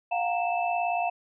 sine tone cluster, 705 / 763 / 924 / 2639 Hz, F5 / G5 / A#5 / E7, +16 / -47 / -16 / +1 cents, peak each -26 / -33 / -34 / -34 dBFS, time 0.11-1.1 s, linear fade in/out 10 ms, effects none

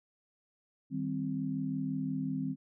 sine chord, C minor, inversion first, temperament equal, 155.56 / 196 / 261.6 Hz, Eb3 / G3 / C4, 0 / 0 / 0 cents, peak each -37 / -38 / -34 dBFS, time 0.9-2.56 s, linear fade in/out 50 ms, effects none

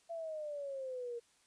sine exponential sweep, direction down, 679 to 466.2 Hz, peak -39 dBFS, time 0.09-1.2 s, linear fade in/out 20 ms, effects white hiss -70 dBFS RMS until 1.46 s + resampled to 22050 Hz

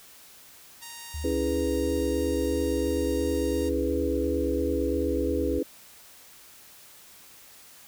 5% pulse tone, 932.3 Hz, A#5, in tune, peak -28 dBFS, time 0.81-3.7 s, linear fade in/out 20 ms
sine tone with vibrato, 72.5 Hz, D2, 22 cents flat, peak -31 dBFS, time 1.14-5.59 s, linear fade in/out 5 ms, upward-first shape square, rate 2.9 Hz, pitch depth 66 cents each way
sine chord, C# minor seventh, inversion none, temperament equal with one note detuned, 277.2 / 325.8 / 415.3 / 493.9 Hz, C#4 / E4 / G#4 / B4, 0 / -20 / 0 / 0 cents, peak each -30 dBFS, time 1.24-5.63 s, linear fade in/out 5 ms
effects white hiss -51 dBFS RMS until 7.87 s

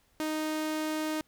sawtooth tone, 310.4 Hz, D#4, 4 cents flat, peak -26 dBFS, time 0.2-1.21 s, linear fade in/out 0 ms, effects pink hiss -68 dBFS RMS until 1.27 s

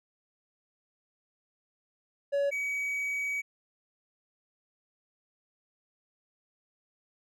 triangle tone pair in turn, 564 / 2268 Hz, C#5 / C#7, +30 / +39 cents, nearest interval 2 octaves, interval 2409 cents, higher second, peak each -23 / -28 dBFS, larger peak first, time 2.32-2.51 / 2.51-3.42 s, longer second, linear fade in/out 20 ms, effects none

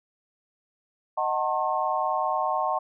sine chord, D# diminished seventh, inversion none, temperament just, 622.3 / 746.7 / 896 / 1075.3 Hz, D#5 / F#5 / A5 / C6, 0 / +16 / +31 / +47 cents, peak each -30 / -28 / -29 / -28 dBFS, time 1.17-2.79 s, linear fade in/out 10 ms, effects none

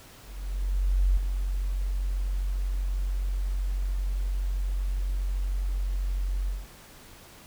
sine tone with ADSR envelope, 46.25 Hz, F#1, in tune, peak -18 dBFS, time 0.22-6.67 s, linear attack 950 ms, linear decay 4 ms, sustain -7 dB, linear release 190 ms, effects pink hiss -50 dBFS RMS until 7.46 s

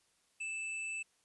square tone with amplitude modulation, 2637 Hz, E7, in tune, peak -37 dBFS, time 0.4-1.03 s, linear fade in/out 10 ms, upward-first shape sine, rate 169 Hz, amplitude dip 25%, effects white hiss -73 dBFS RMS until 1.24 s + resampled to 24000 Hz

